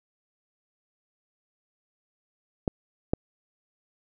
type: clicks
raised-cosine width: 2 ms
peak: -11 / -9 dBFS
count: 2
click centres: 2.678 / 3.135 s
effects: none